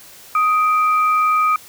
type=tone pair together; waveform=sine; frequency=1250.8 / 2349 Hz; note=D#6 / D7; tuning=+9 / 0 cents; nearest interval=major seventh; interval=1091 cents; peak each=-13 / -24 dBFS; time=0.35-1.56 s; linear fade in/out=2 ms; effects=white hiss -42 dBFS RMS until 1.68 s